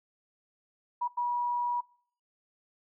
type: tone bursts at uneven times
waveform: sine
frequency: 967 Hz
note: B5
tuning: 37 cents flat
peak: -27 dBFS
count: 2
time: 1.01-1.08 / 1.17-1.81 s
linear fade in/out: 10 ms
effects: noise-tail reverb RT60 0.5 s tail -23 dB re dry